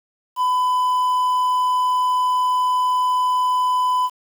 triangle tone with quantisation, 1003 Hz, B5, 26 cents sharp, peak -14 dBFS, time 0.36-4.1 s, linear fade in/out 50 ms, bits 7, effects none

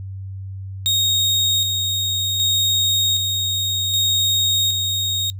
35% pulse tone with tremolo, 3729 Hz, A#7, in tune, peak -13 dBFS, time 0.86-5.3 s, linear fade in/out 0 ms, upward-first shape square, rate 0.65 Hz, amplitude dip 35%, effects noise-tail reverb RT60 0.1 s tail -25 dB re dry + added 96 Hz sine -28 dBFS peak until 5.39 s

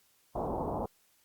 white low-pass noise, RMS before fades -34 dBFS, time 0.35-0.86 s, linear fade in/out 5 ms, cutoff 950 Hz, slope 48 dB/octave, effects white hiss -68 dBFS RMS until 1.24 s + Opus 48 kbps

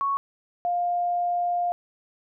sine tone pair in turn, 1108.7 / 703.7 Hz, C#6 / F5, 0 / +13 cents, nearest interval minor sixth, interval 787 cents, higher first, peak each -22 dBFS, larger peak neither, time 0.01-0.17 / 0.65-1.72 s, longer second, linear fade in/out 0 ms, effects none

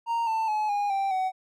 triangle tone with pitch steps, 928 / 889.7 / 852.9 / 817.7 / 784 / 751.6 Hz, A#5 / A5 / G#5 / G#5 / G5 / F#5, -8 / +19 / +46 / -27 / 0 / +27 cents, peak -22 dBFS, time 0.06-1.32 s, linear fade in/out 50 ms, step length 210 ms, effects none

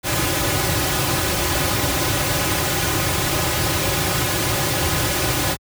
pink noise with comb filter, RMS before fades -20 dBFS, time 0.03-5.57 s, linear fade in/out 50 ms, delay 4.4 ms, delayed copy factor -0.85, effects high-pass 60 Hz 12 dB/octave

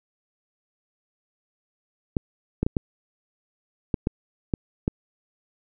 clicks, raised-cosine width 3 ms, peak -9 dBFS, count 8, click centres 2.168 / 2.63 / 2.665 / 2.768 / 3.942 / 4.071 / 4.538 / 4.879 s, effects none

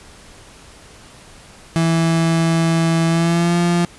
35% pulse tone with pitch glide, 164.81 to 173.1 Hz, E3 to F3, 0 to -15 cents, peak -12 dBFS, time 1.76-3.85 s, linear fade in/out 0 ms, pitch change +85 cents, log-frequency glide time 3.07-3.57 s, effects pink hiss -43 dBFS RMS until 3.98 s + resampled to 24000 Hz

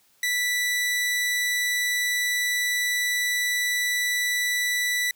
sawtooth tone, 1970 Hz, B6, 5 cents flat, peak -19 dBFS, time 0.23-5.11 s, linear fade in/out 2 ms, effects white hiss -62 dBFS RMS until 5.15 s

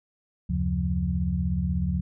sine tone cluster, 74.3 / 90.7 / 137.3 / 177.7 Hz, D2 / F#2 / C#3 / F3, +21 / -34 / -16 / +30 cents, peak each -27 / -32 / -32 / -27 dBFS, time 0.49-2.01 s, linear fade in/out 10 ms, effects none

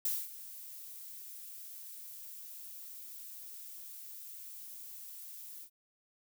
violet noise with ADSR envelope, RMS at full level -32 dBFS, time 0.05-5.7 s, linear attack 3 ms, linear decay 220 ms, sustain -16 dB, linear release 84 ms, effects none

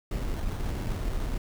brown noise with sample-and-hold, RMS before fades -30 dBFS, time 0.11-1.38 s, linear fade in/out 5 ms, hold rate 2450 Hz, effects none

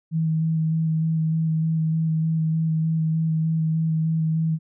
sine tone with vibrato, 160.2 Hz, E3, 49 cents flat, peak -19 dBFS, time 0.11-4.59 s, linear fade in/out 50 ms, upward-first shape square, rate 3.3 Hz, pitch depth 12 cents each way, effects none

